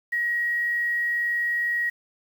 sine tone with quantisation, 1899 Hz, A#6, 32 cents sharp, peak -22 dBFS, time 0.12-1.9 s, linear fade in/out 10 ms, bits 8, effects none

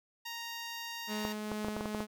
10% pulse tone, 932 Hz, A#5, 1 cent flat, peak -31 dBFS, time 0.25-1.33 s, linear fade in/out 10 ms
sawtooth tone with tremolo, 212.3 Hz, G#3, 38 cents sharp, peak -31 dBFS, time 1.07-2.07 s, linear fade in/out 50 ms, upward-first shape triangle, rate 2.3 Hz, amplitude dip 25%
clicks, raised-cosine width 1 ms, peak -22 dBFS, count 9, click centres 1.251 / 1.517 / 1.647 / 1.684 / 1.766 / 1.809 / 1.857 / 1.948 / 2.005 s
effects none

